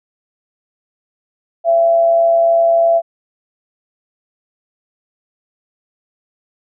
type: tone with amplitude modulation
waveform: sine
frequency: 672 Hz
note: E5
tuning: 33 cents sharp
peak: -7 dBFS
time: 1.64-3.02 s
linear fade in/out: 50 ms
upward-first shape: sine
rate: 123 Hz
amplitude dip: 35%
effects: none